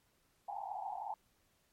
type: band-pass noise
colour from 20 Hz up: white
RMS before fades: -42 dBFS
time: 0.48-1.14 s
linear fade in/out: 2 ms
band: 730 to 890 Hz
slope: 96 dB/octave
effects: pink hiss -74 dBFS RMS until 1.72 s + MP3 64 kbps